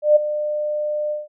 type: tone with ADSR envelope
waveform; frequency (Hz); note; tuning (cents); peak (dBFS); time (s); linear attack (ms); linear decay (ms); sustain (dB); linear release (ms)
sine; 600; D5; +37; -7; 0.02-1.28; 140; 13; -13; 170
effects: none